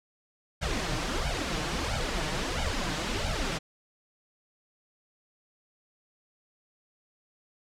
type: noise with flanger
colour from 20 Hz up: pink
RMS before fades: -30 dBFS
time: 0.61-3.59 s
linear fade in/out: 20 ms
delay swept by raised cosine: 1.3 to 6.6 ms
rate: 1.5 Hz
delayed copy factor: +0.95
effects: low-pass 6000 Hz 12 dB/octave